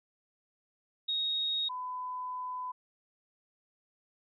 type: tone pair in turn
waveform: sine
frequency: 3753 / 1004.4 Hz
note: A#7 / B5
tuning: +11 / +29 cents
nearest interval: octave + major seventh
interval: 2282 cents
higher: first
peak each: -29 / -35 dBFS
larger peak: first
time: 1.08-1.69 / 1.69-2.72 s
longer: second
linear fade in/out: 10 ms
effects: none